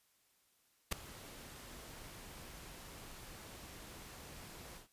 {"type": "noise with ADSR envelope", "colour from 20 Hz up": "pink", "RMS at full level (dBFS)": -31, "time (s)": [0.91, 4.88], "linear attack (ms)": 14, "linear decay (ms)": 4, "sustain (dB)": -21, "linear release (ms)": 120, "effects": ["white hiss -74 dBFS RMS until 4.92 s", "resampled to 32000 Hz"]}